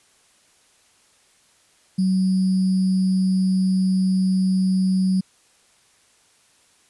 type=tone with sample-and-hold; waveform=sine; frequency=187.8 Hz; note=F#3; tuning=26 cents sharp; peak=-16 dBFS; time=1.98-5.21 s; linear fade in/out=10 ms; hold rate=4900 Hz; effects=white hiss -58 dBFS RMS until 6.89 s + resampled to 24000 Hz